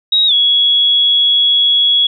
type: tone with pitch glide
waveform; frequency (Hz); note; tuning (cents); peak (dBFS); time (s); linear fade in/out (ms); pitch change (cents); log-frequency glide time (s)
sine; 3803 to 3349; A#7 to G#7; +34 to +14; -8; 0.12-2.07; 5; -220; 0.27-0.33
effects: none